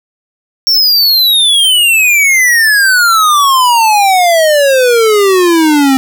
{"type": "exponential sweep", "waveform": "square", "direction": "down", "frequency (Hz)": [5540, 261.6], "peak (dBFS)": -6, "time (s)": [0.67, 5.97], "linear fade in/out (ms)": 0, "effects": []}